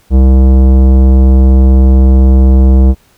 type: tone with tanh clipping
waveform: sine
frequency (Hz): 65.41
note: C2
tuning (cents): 0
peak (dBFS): -4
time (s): 0.1-2.95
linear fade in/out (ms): 50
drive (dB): 16
effects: pink hiss -49 dBFS RMS until 3.17 s